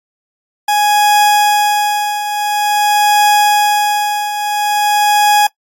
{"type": "tone with tremolo", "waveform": "40% pulse", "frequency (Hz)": 832, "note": "G#5", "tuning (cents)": 3, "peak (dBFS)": -6, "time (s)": [0.68, 5.47], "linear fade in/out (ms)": 5, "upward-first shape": "triangle", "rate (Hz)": 0.48, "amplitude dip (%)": 70, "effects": ["noise-tail reverb RT60 0.1 s tail -22 dB re dry", "AAC 64 kbps"]}